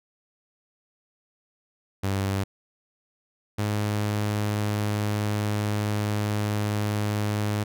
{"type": "tone pair in turn", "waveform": "sawtooth", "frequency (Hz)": [97.9, 104.64], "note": ["G2", "G#2"], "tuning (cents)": [-2, 14], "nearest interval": "minor second", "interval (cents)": 116, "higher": "second", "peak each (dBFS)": -20, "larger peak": "neither", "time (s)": [[2.03, 2.44], [3.58, 7.64]], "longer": "second", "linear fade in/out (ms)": 10, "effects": []}